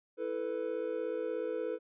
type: chord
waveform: triangle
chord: E suspended fourth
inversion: none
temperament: equal with one note detuned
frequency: 329.6 / 440 / 496.7 Hz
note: E4 / A4 / B4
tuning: 0 / 0 / +10 cents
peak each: -39 / -35 / -34 dBFS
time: 0.17-1.79 s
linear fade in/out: 50 ms
effects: resampled to 8000 Hz